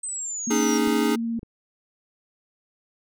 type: exponential sweep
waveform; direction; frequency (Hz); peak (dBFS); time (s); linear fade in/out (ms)
sine; down; 8300 to 5588; -28; 0.03-0.78; 5
type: tone with vibrato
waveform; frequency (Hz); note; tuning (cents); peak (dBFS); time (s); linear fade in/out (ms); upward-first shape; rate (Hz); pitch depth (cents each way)
sine; 230.4; A#3; -20; -24; 0.47-1.39; 5; sine; 17; 12
type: chord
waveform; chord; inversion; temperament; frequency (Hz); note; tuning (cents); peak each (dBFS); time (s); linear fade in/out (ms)
square; C# suspended second; none; equal with one note detuned; 277.2 / 307.6 / 415.3; C#4 / D#4 / G#4; 0 / -20 / 0; -27 / -25 / -26; 0.5-1.16; 10
type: clicks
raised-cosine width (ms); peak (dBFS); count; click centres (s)
3; -26; 3; 0.874 / 1.392 / 1.431
effects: none